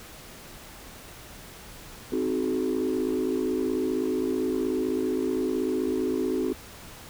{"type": "chord", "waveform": "sine", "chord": "Ab dominant seventh", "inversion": "first", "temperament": "equal with one note detuned", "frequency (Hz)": [261.6, 311.1, 370, 425.7], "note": ["C4", "Eb4", "Gb4", "Ab4"], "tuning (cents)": [0, 0, 0, 43], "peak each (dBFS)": [-28, -30, -27, -30], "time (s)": [2.12, 6.53], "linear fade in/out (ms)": 5, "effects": ["tanh soft clip ceiling -18 dBFS", "pink hiss -45 dBFS RMS until 7.09 s"]}